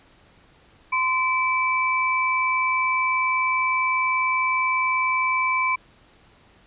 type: tone pair together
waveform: sine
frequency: 1031.2 / 2315 Hz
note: C6 / D7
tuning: -26 / -25 cents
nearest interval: octave + major second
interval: 1401 cents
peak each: -22 dBFS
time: 0.92-5.76 s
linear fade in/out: 10 ms
effects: pink hiss -55 dBFS RMS until 6.66 s + resampled to 8000 Hz